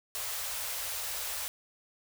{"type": "band-stop noise", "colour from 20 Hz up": "white", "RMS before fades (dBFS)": -36, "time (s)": [0.15, 1.48], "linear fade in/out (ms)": 0, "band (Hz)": [110, 470], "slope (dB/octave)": 48, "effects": []}